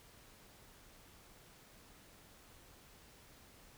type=silence; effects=pink hiss -61 dBFS RMS until 3.77 s